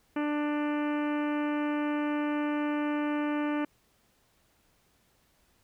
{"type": "harmonic tone", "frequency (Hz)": 296, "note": "D4", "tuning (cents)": 14, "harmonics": [1, 2, 3, 4, 5, 6, 7, 8, 9, 10], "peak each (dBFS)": [-28, -37, -39, -41, -43, -44, -49, -46, -52, -53], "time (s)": [0.16, 3.65], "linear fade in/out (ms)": 5, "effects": ["pink hiss -68 dBFS RMS until 5.63 s"]}